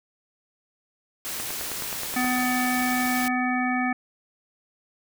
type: noise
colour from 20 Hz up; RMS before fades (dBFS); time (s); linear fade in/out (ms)
white; -32; 1.25-3.28; 0
type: click train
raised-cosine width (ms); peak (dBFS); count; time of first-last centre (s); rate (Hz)
0.5; -18; 9; 1.4-2.245; 9.47
type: harmonic tone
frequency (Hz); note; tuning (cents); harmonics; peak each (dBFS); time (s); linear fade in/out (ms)
251.2; B3; +30; 1 / 3 / 5 / 7 / 9; -25 / -28 / -33 / -30 / -31; 2.16-3.93; 5
effects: none